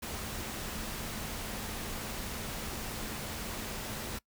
sine tone in noise, 217.7 Hz, A3, 18 cents flat, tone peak -48 dBFS, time 0.02-4.19 s, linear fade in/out 10 ms, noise pink, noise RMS -39 dBFS, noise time 0.02-4.19 s, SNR -12 dB, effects noise-tail reverb RT60 0.1 s tail -22 dB re dry

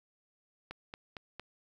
click train, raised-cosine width 0.3 ms, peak -26 dBFS, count 4, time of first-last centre 0.71-1.396 s, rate 4.37 Hz, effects 10-bit

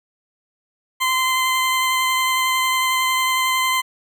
20% pulse tone with vibrato, 1035 Hz, C6, 19 cents flat, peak -12 dBFS, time 1-3.82 s, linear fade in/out 20 ms, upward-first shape sine, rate 11 Hz, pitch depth 11 cents each way, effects none

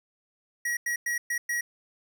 square tone bursts at uneven times, 1908 Hz, A#6, 40 cents sharp, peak -27 dBFS, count 5, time 0.65-0.77 / 0.86-0.96 / 1.06-1.18 / 1.3-1.38 / 1.49-1.61 s, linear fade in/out 5 ms, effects none

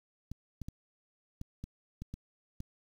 clicks, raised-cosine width 5 ms, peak -28 dBFS, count 8, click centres 0.316 / 0.617 / 0.685 / 1.414 / 1.64 / 2.02 / 2.14 / 2.604 s, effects 9-bit

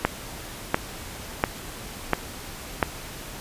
click train, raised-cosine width 0.5 ms, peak -3 dBFS, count 5, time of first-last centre 0.05-2.828 s, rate 1.44 Hz, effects pink hiss -38 dBFS RMS until 3.4 s + resampled to 32000 Hz

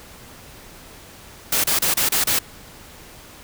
white noise bursts, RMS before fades -19 dBFS, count 6, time 1.52-2.39 s, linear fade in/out 5 ms, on 120 ms, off 30 ms, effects pink hiss -43 dBFS RMS until 3.43 s

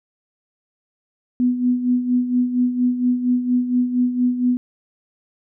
sine tone with tremolo, 247.8 Hz, B3, 6 cents sharp, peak -13 dBFS, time 1.4-4.57 s, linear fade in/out 0 ms, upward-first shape sine, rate 4.3 Hz, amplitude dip 65%, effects none

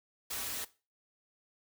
white noise with comb filter, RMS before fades -38 dBFS, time 0.3-0.65 s, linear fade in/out 10 ms, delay 5.7 ms, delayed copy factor -0.7, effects noise-tail reverb RT60 0.3 s tail -17 dB re dry

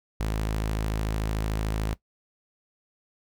sawtooth tone, 53.5 Hz, A1, 48 cents flat, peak -22 dBFS, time 0.2-1.94 s, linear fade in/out 0 ms, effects noise-tail reverb RT60 0.1 s tail -18 dB re dry

